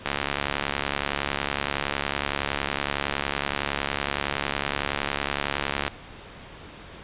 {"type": "click train", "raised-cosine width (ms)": 0.3, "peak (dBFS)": -8, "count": 413, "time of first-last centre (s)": [0.06, 5.879], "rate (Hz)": 70.8, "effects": ["pink hiss -43 dBFS RMS until 7.03 s", "resampled to 8000 Hz"]}